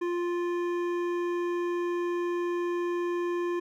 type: tone with hard clipping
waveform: sine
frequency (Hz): 349.2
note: F4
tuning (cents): 0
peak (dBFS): -29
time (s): 0.01-3.6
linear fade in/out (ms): 10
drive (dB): 12
effects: none